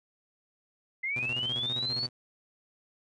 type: linear sweep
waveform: sine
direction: up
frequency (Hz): 2038 to 4541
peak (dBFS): -29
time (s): 1.03-2.07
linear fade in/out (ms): 10
type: tone with tremolo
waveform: sawtooth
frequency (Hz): 123.47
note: B2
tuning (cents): 0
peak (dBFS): -33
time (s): 1.16-2.09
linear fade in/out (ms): 5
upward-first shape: square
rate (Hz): 15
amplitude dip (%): 65
effects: resampled to 22050 Hz